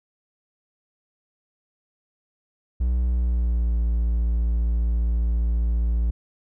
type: tone with pitch glide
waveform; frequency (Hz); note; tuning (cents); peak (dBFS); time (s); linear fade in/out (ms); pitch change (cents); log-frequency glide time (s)
triangle; 61.2 to 57.43; B1 to A#1; -15 to -25; -17; 2.8-6.11; 10; -110; 3.02-3.78
effects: none